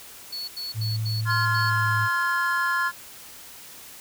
triangle tone bursts, 4411 Hz, C#8, 9 cents flat, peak -29 dBFS, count 6, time 0.32-1.7 s, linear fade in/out 10 ms, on 160 ms, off 84 ms
sine tone with pitch glide, 110 to 108.17 Hz, A2 to A2, 0 to -29 cents, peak -24 dBFS, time 0.74-2.09 s, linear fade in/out 50 ms, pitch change -29 cents, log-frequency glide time 1.45-1.93 s
triangle chord, F minor, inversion second, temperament equal with one note detuned, 1046.5 / 1396.9 / 1700 Hz, C6 / F6 / Ab6, 0 / 0 / +40 cents, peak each -24 dBFS, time 1.25-2.92 s, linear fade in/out 50 ms
effects tanh soft clip ceiling -8 dBFS + white hiss -44 dBFS RMS until 4 s

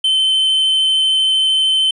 triangle tone with vibrato, 3077 Hz, G7, 33 cents flat, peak -10 dBFS, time 0.04-1.91 s, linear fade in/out 5 ms, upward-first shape triangle, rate 13 Hz, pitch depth 8 cents each way, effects resampled to 24000 Hz

